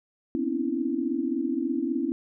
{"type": "tone cluster", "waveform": "sine", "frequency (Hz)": [245.4, 260.8, 284.4, 329.7], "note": ["B3", "C4", "C#4", "E4"], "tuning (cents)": [-11, -5, 45, 0], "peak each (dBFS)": [-33, -30, -30, -29], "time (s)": [0.35, 2.12], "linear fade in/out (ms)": 0, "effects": []}